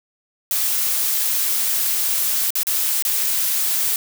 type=noise with dropouts; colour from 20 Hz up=blue; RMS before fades=-20 dBFS; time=0.51-3.96 s; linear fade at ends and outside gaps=1 ms; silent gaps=2.505-2.554 / 2.632-2.669 / 3.024-3.05 s; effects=none